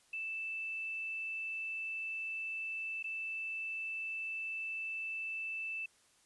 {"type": "tone with dropouts", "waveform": "sine", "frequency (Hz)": 2644, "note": "E7", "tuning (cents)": 5, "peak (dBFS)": -37, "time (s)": [0.13, 5.86], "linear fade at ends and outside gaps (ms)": 5, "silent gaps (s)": [3.028, 3.041], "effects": ["white hiss -68 dBFS RMS until 6.25 s", "resampled to 24000 Hz"]}